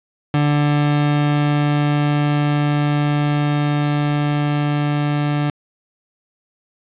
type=tone with level ramp; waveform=30% pulse; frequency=146.83 Hz; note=D3; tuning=in tune; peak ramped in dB=-11 to -14 dBFS; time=0.34-5.5 s; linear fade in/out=2 ms; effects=resampled to 8000 Hz + 7-bit